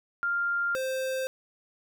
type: tone pair in turn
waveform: sine / square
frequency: 1396.9 / 523.5 Hz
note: F6 / C5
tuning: 0 / +1 cents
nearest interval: octave + perfect fourth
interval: 1699 cents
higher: first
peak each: -25 / -29 dBFS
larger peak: first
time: 0.23-0.75 / 0.75-1.27 s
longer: neither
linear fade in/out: 0 ms
effects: none